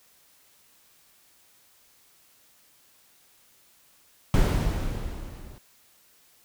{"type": "noise with level ramp", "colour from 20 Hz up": "brown", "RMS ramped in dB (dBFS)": [-18, -45], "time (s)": [4.34, 5.58], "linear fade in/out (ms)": 0, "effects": ["white hiss -60 dBFS RMS until 6.44 s"]}